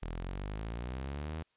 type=exponential sweep; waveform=sawtooth; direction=up; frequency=39.68 to 82 Hz; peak=-33 dBFS; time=0.02-1.43 s; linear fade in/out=10 ms; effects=white hiss -75 dBFS RMS until 1.56 s + resampled to 8000 Hz